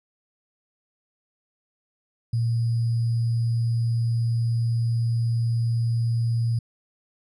sine tone with sample-and-hold, 116.2 Hz, A#2, 5 cents flat, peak -20 dBFS, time 2.33-6.59 s, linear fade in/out 5 ms, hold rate 4900 Hz, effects resampled to 22050 Hz

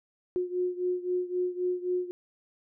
sine beating tone pair, 359.9 / 363.7 Hz, F#4 / F#4, -48 / -30 cents, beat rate 3.8 Hz, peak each -29 / -32 dBFS, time 0.36-2.11 s, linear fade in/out 0 ms, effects none

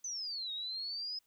sine exponential two-way sweep, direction down then up, 6200 to 3729 to 5120 Hz, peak -37 dBFS, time 0.04-1.19 s, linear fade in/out 5 ms, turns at 0.52 s, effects white hiss -75 dBFS RMS until 1.26 s

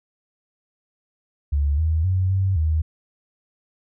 sine tone with pitch steps, 71.7 / 79.8 / 93.1 / 95.7 / 78.8 Hz, D2 / D#2 / F#2 / G2 / D#2, -41 / +44 / +11 / -41 / +23 cents, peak -17 dBFS, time 1.52-2.82 s, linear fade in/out 10 ms, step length 260 ms, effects none

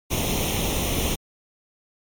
pink noise with comb filter, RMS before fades -24 dBFS, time 0.1-1.16 s, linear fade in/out 20 ms, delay 0.32 ms, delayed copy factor +0.75, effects MP3 96 kbps

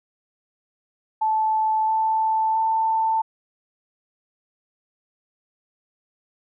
sine tone with pitch steps, 873 / 881.1 / 889.3 Hz, A5 / A5 / A5, -14 / +2 / +18 cents, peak -18 dBFS, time 1.21-3.22 s, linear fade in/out 10 ms, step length 670 ms, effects none

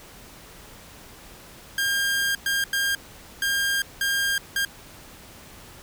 sawtooth tone bursts at uneven times, 1607 Hz, G6, 43 cents sharp, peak -18 dBFS, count 6, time 1.78-2.35 / 2.46-2.64 / 2.73-2.95 / 3.42-3.82 / 4.01-4.38 / 4.56-4.65 s, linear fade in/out 2 ms, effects pink hiss -46 dBFS RMS until 5.82 s

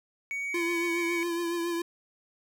triangle tone, 2249 Hz, C#7, 24 cents sharp, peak -29 dBFS, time 0.31-1.23 s, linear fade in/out 0 ms
square tone with vibrato, 341.4 Hz, F4, 39 cents flat, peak -29 dBFS, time 0.54-1.82 s, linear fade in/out 5 ms, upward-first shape triangle, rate 7.2 Hz, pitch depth 39 cents each way
effects none

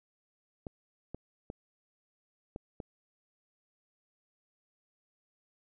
clicks, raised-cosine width 2 ms, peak -26 dBFS, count 5, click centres 0.668 / 1.146 / 1.501 / 2.561 / 2.802 s, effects none

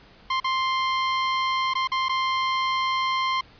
sawtooth tone with dropouts, 1050 Hz, C6, 6 cents sharp, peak -18 dBFS, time 0.3-3.41 s, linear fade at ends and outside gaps 5 ms, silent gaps 0.401-0.443 / 1.737-1.752 / 1.874-1.917 / 2.085-2.093 s, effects pink hiss -52 dBFS RMS until 3.59 s + resampled to 11025 Hz

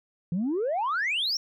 sine exponential sweep, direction up, 161.8 to 5680 Hz, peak -23 dBFS, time 0.32-1.37 s, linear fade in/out 2 ms, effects tanh soft clip ceiling -22 dBFS

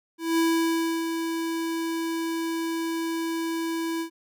square tone with ADSR envelope, 329.6 Hz, E4, in tune, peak -20 dBFS, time 0.18-4.1 s, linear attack 200 ms, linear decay 660 ms, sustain -7 dB, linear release 92 ms, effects none

